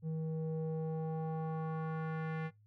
square tone with low-pass filter sweep, 159.3 Hz, D#3, 41 cents sharp, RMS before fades -38 dBFS, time 0.02-2.51 s, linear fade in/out 50 ms, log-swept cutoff 320 to 2000 Hz, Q 2, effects noise-tail reverb RT60 0.2 s tail -24 dB re dry + added 105 Hz sine -62 dBFS peak until 2.66 s

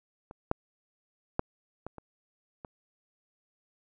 clicks, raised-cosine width 1 ms, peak -30 / -12 / -12 / -24 / -29 / -27 dBFS, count 6, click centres 0.311 / 0.514 / 1.394 / 1.866 / 1.983 / 2.648 s, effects none

